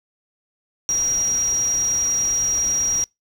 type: tone in noise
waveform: sine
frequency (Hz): 5710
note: F8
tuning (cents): +37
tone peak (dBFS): -18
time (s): 0.89-3.04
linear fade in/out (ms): 0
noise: pink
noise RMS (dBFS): -36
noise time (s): 0.89-3.04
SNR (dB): +15
effects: noise-tail reverb RT60 0.2 s tail -26 dB re dry